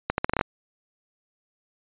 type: accelerating click train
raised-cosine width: 0.5 ms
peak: -7 dBFS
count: 8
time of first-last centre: 0.1-0.412 s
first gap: 81 ms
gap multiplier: 0.79
effects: resampled to 8000 Hz